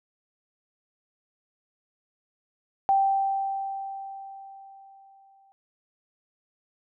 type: tone with exponential decay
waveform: sine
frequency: 782 Hz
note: G5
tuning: 4 cents flat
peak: -17 dBFS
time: 2.89-5.52 s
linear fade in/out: 0 ms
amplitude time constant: 570 ms
effects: none